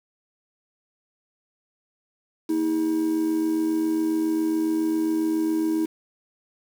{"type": "tone with amplitude modulation", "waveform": "triangle", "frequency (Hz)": 319.5, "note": "D#4", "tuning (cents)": 46, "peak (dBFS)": -15, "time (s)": [2.49, 5.86], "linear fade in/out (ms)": 10, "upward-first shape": "sine", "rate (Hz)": 87.3, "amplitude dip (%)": 65, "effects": ["tanh soft clip ceiling -13 dBFS", "7-bit"]}